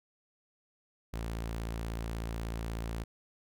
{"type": "tone", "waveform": "sawtooth", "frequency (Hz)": 56.4, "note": "A1", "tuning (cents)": 44, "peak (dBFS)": -31, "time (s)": [1.13, 3.04], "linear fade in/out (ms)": 10, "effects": []}